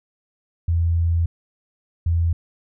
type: tone pair in turn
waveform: sine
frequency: 84.1 / 84.1 Hz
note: E2 / E2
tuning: +35 / +35 cents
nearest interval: unison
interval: 0 cents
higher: neither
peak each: -16 dBFS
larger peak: neither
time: 0.68-1.26 / 2.06-2.33 s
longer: first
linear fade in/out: 5 ms
effects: none